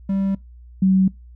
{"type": "tone pair in turn", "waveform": ["triangle", "sine"], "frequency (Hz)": [194.9, 189.57], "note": ["G3", "F#3"], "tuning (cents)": [-10, 42], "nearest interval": "unison", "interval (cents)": 48, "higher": "first", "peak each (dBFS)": [-16, -12], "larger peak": "second", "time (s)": [[0.09, 0.35], [0.82, 1.08]], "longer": "neither", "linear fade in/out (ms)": 5, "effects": ["noise-tail reverb RT60 0.2 s tail -24 dB re dry", "added 60 Hz sine -40 dBFS peak until 1.35 s"]}